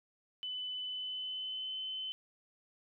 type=tone with pitch glide; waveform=sine; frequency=3005 to 3050 Hz; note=F#7 to G7; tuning=+26 to -48 cents; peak=-37 dBFS; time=0.43-2.12 s; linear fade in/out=0 ms; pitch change=+26 cents; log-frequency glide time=0.81-1.77 s; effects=none